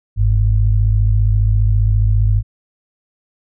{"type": "tone pair together", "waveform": "sine", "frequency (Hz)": [49, 103.83], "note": ["G1", "G#2"], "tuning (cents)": [0, 0], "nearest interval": "octave + minor second", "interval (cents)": 1300, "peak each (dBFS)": -13, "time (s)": [0.16, 2.43], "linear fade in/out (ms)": 50, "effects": []}